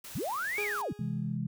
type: noise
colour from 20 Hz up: white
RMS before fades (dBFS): -45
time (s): 0.04-0.82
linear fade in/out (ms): 5
type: linear two-way sweep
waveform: sine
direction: up then down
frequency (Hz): 79.6 to 2455 to 79.6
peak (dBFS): -31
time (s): 0.15-0.93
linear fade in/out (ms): 5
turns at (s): 0.62
type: tone with exponential decay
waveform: 40% pulse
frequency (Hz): 414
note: G#4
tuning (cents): -5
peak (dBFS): -31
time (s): 0.58-1.37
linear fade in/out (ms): 1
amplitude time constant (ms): 170
type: chord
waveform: sine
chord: C augmented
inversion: none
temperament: equal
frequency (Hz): 130.81 / 164.81 / 207.7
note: C3 / E3 / G#3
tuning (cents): 0 / 0 / 0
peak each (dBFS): -35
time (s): 0.99-1.47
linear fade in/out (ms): 5
effects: none